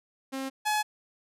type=tone pair in turn; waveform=sawtooth; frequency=267.4 / 848.9 Hz; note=C4 / G#5; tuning=+38 / +38 cents; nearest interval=octave + minor sixth; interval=2000 cents; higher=second; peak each=-28 / -21 dBFS; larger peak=second; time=0.32-0.5 / 0.65-0.83 s; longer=neither; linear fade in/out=20 ms; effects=resampled to 32000 Hz